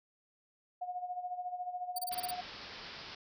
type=tone with tremolo; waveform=sine; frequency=722 Hz; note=F#5; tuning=43 cents flat; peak=-34 dBFS; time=0.81-2.41 s; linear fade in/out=10 ms; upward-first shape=sine; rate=14 Hz; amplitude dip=70%
type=tone bursts; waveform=5% pulse; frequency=4600 Hz; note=D8; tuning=37 cents flat; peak=-29 dBFS; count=7; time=1.96-2.31 s; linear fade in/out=5 ms; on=26 ms; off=28 ms
type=low-pass noise; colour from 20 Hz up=white; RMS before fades=-48 dBFS; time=2.11-3.15 s; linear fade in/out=5 ms; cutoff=5300 Hz; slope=96 dB/octave
effects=none